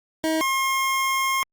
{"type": "tone pair in turn", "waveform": "25% pulse", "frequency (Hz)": [318.3, 1070.6], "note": ["D#4", "C6"], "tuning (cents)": [39, 39], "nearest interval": "octave + major sixth", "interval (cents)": 2100, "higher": "second", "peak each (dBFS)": -17, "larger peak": "neither", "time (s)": [[0.24, 0.41], [0.41, 1.43]], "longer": "second", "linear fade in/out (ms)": 0, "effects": ["Opus 48 kbps"]}